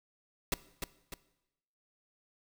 pink noise with echo, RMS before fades -30 dBFS, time 0.52-0.54 s, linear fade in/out 2 ms, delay 300 ms, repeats 2, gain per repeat -6 dB, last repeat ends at 1.14 s, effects noise-tail reverb RT60 0.9 s tail -18 dB re dry

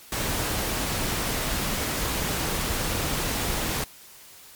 pink noise, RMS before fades -27 dBFS, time 0.12-3.84 s, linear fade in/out 2 ms, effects white hiss -48 dBFS RMS until 4.55 s + MP3 96 kbps

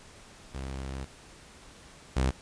sawtooth tone pair in turn, 66.6 / 65.23 Hz, C2 / C2, +31 / -5 cents, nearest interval unison, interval 36 cents, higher first, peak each -31 / -20 dBFS, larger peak second, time 0.54-1.05 / 2.16-2.31 s, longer first, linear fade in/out 10 ms, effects pink hiss -52 dBFS RMS until 2.41 s + resampled to 22050 Hz

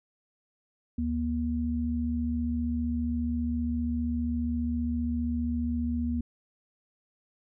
sine tone pair together, 74.61 / 238.8 Hz, D2 / A#3, +28 / +42 cents, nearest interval octave + minor sixth, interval 2014 cents, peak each -31 / -28 dBFS, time 0.98-6.21 s, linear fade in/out 5 ms, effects none

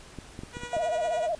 clicks, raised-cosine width 3 ms, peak -25 dBFS, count 6, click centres 0.187 / 0.391 / 0.435 / 0.569 / 0.635 / 0.767 s
10% pulse tone with tremolo, 483.8 Hz, B4, 36 cents flat, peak -27 dBFS, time 0.52-1.29 s, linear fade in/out 50 ms, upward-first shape sine, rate 9.9 Hz, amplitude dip 60%
sine tone with vibrato, 659.3 Hz, E5, in tune, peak -25 dBFS, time 0.73-1.35 s, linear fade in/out 2 ms, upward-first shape sine, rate 16 Hz, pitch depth 120 cents each way
effects pink hiss -49 dBFS RMS until 1.39 s + resampled to 22050 Hz

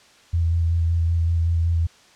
sine tone with vibrato, 83.6 Hz, E2, 25 cents sharp, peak -17 dBFS, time 0.33-1.87 s, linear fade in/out 10 ms, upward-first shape square, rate 5.3 Hz, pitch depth 17 cents each way, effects white hiss -52 dBFS RMS until 2.15 s + low-pass 6000 Hz 12 dB/octave

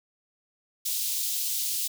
white high-pass noise, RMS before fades -29 dBFS, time 0.85-1.88 s, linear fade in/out 10 ms, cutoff 3300 Hz, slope 24 dB/octave, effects none

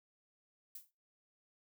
violet noise with exponential decay, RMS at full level -44 dBFS, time 0.75-0.91 s, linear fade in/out 5 ms, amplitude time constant 34 ms, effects noise-tail reverb RT60 0.3 s tail -23 dB re dry

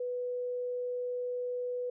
sine tone, 493.9 Hz, B4, in tune, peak -32 dBFS, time 0-1.9 s, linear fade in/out 5 ms, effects none

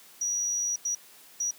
sine tone bursts at uneven times, 5800 Hz, F#8, 35 cents flat, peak -26 dBFS, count 3, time 0.21-0.76 / 0.85-0.95 / 1.4-1.51 s, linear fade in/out 5 ms, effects white hiss -53 dBFS RMS until 1.58 s + high-pass 150 Hz 12 dB/octave

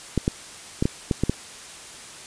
clicks, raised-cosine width 3 ms, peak -7 dBFS, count 7, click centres 0.177 / 0.279 / 0.825 / 0.855 / 1.112 / 1.236 / 1.296 s, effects white hiss -41 dBFS RMS until 2.26 s + resampled to 22050 Hz

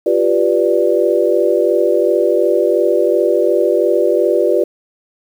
sine chord, G dominant seventh, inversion third, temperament equal, 349.2 / 392 / 493.9 / 587.3 Hz, F4 / G4 / B4 / D5, 0 / 0 / 0 / 0 cents, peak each -16 dBFS, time 0.06-4.64 s, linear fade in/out 5 ms, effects 7-bit

